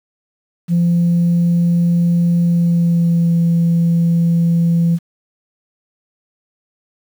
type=tone with pitch glide; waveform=sine; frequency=171.9 to 168.75 Hz; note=F3 to E3; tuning=-27 to +41 cents; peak=-9 dBFS; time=0.68-4.99 s; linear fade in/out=50 ms; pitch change=-32 cents; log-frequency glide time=2.41-3.32 s; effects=tanh soft clip ceiling -8 dBFS + 7-bit